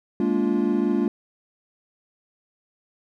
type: chord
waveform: triangle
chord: Bb dominant seventh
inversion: third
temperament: equal with one note detuned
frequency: 207.7 / 233.1 / 287.8 / 349.2 Hz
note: Ab3 / Bb3 / D4 / F4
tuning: 0 / 0 / -35 / 0 cents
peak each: -23 dBFS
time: 0.2-1.08 s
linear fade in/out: 2 ms
effects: none